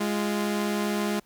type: tone pair together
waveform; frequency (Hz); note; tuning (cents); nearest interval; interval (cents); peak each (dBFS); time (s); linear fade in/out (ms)
sawtooth; 207.1 / 346.8; G#3 / F4; -5 / -12; major sixth; 893; -22 / -27; 0-1.2; 10
effects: pink hiss -62 dBFS RMS until 1.25 s